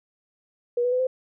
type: tone with pitch steps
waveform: sine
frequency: 481.9 / 492.9 / 504.1 / 515.6 Hz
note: B4 / B4 / B4 / C5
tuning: -43 / -3 / +35 / -26 cents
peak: -20 dBFS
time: 0.77-1.07 s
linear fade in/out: 5 ms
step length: 75 ms
effects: none